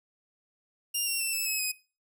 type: tone with pitch steps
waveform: 10% pulse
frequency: 2800 / 2741 / 2683 / 2626 / 2571 / 2516 Hz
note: F7 / F7 / E7 / E7 / E7 / D#7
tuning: +4 / -33 / +30 / -7 / -44 / +19 cents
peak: -20 dBFS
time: 0.94-1.72 s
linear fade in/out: 10 ms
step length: 130 ms
effects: noise-tail reverb RT60 0.3 s tail -17 dB re dry